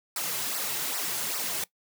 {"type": "noise with flanger", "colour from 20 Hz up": "white", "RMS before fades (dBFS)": -31, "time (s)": [0.16, 1.64], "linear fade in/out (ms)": 2, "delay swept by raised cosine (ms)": [0.29, 4.09], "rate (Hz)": 2.5, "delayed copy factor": -0.8, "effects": ["noise-tail reverb RT60 0.1 s tail -20 dB re dry", "high-pass 150 Hz 12 dB/octave"]}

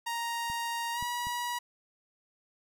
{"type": "tone with pitch glide", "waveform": "sawtooth", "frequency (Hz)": [934, 966.4], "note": ["A#5", "B5"], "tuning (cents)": [3, -38], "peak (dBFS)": -28, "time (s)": [0.06, 1.59], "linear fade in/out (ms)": 10, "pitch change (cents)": 59, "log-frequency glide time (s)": [0.93, 1]}
{"type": "clicks", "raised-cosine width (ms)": 5, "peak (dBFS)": [-33, -31, -33], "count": 3, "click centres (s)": [0.5, 1.026, 1.27]}
{"effects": []}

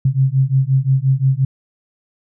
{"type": "beating tone pair", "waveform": "sine", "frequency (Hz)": [130.81, 136.51], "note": ["C3", "C#3"], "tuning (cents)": [0, -26], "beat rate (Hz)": 5.7, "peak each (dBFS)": -15, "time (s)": [0.05, 1.45], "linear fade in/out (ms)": 5, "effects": []}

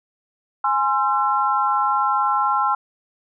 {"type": "chord", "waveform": "sine", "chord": "Ab augmented", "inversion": "none", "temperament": "equal with one note detuned", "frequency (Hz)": [830.6, 1046.5, 1350.9], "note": ["Ab5", "C6", "E6"], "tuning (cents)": [0, 0, 42], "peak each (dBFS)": -21, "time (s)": [0.64, 2.75], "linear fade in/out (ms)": 5, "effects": []}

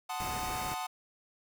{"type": "chord", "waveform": "45% pulse", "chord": "F# diminished seventh", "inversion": "none", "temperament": "equal with one note detuned", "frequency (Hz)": [740, 880, 1039.9, 1244.5], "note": ["F#5", "A5", "C6", "Eb6"], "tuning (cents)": [0, 0, -11, 0], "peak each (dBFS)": [-38, -40, -43, -42], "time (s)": [0.09, 0.87], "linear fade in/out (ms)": 10}
{"type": "band-stop noise", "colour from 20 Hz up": "pink", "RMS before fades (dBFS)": -40, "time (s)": [0.2, 0.74], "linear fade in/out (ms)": 0, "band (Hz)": [2800, 4500], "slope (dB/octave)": 96}
{"effects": []}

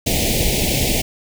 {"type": "band-stop noise", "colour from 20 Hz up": "pink", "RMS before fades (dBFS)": -18, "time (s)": [0.06, 1.02], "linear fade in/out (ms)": 10, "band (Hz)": [760, 2100], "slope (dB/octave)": 48, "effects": []}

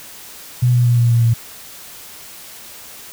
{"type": "tone with pitch steps", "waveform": "sine", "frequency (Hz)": [123.47, 121.91, 120.37, 118.85, 117.35, 115.87], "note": ["B2", "B2", "B2", "A#2", "A#2", "A#2"], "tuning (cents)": [0, -22, -44, 34, 12, -10], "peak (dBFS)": -10, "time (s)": [0.62, 1.34], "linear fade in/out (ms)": 10, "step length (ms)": 120, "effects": ["white hiss -37 dBFS RMS until 3.12 s"]}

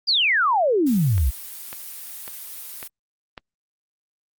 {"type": "exponential sweep", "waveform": "sine", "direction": "down", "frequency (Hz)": [4972, 56.6], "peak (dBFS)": -16, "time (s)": [0.07, 1.31], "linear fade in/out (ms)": 20}
{"type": "noise", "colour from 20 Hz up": "blue", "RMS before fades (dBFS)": -36, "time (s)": [0.86, 2.88], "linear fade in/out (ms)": 10}
{"type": "click train", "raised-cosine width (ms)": 0.3, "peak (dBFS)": -19, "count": 5, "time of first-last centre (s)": [1.18, 3.378], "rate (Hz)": 1.82}
{"effects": ["Opus 48 kbps"]}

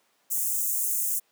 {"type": "high-pass noise", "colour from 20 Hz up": "white", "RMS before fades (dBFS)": -27, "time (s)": [0.3, 1.2], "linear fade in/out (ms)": 20, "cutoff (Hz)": 6600, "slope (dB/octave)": 48, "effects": ["pink hiss -67 dBFS RMS until 1.31 s", "high-pass 400 Hz 12 dB/octave"]}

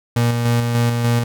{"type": "tone with tremolo", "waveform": "35% pulse", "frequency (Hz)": 118.6, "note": "A#2", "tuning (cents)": 30, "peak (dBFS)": -12, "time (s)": [0.16, 1.24], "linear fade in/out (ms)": 5, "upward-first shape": "square", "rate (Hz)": 3.4, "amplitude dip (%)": 35, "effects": []}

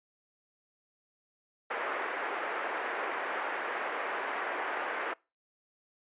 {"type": "band-pass noise", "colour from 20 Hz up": "white", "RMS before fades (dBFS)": -35, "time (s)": [1.7, 5.14], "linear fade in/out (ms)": 10, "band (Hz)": [360, 1900], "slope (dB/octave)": 24, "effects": ["noise-tail reverb RT60 0.3 s tail -26 dB re dry", "resampled to 8000 Hz"]}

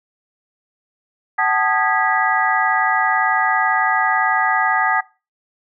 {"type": "tone cluster", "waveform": "sine", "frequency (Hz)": [756, 874, 1233, 1648, 1955], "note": ["F#5", "A5", "D#6", "G#6", "B6"], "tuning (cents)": [37, -12, -16, -14, -18], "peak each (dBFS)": -21, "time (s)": [1.38, 5.01], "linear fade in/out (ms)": 10, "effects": ["noise-tail reverb RT60 0.3 s tail -21 dB re dry"]}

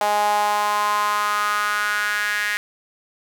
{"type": "tone with high-pass filter sweep", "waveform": "sawtooth", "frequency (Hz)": 207.7, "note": "G#3", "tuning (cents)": 0, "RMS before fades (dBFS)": -21, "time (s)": [0.01, 2.57], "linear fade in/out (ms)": 0, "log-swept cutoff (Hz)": [750, 1800], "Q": 5.1, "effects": []}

